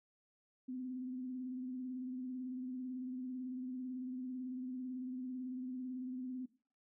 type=tone with vibrato; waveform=sine; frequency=254.7 Hz; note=C4; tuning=46 cents flat; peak=-40 dBFS; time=0.68-6.46 s; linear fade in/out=10 ms; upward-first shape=sine; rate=18 Hz; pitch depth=38 cents each way; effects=noise-tail reverb RT60 0.4 s tail -17 dB re dry